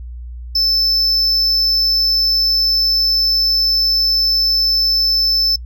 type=tone; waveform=triangle; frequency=5274 Hz; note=E8; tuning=in tune; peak=-11 dBFS; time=0.55-5.56 s; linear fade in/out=5 ms; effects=noise-tail reverb RT60 0.1 s tail -26 dB re dry + added 60 Hz sine -27 dBFS peak until 5.65 s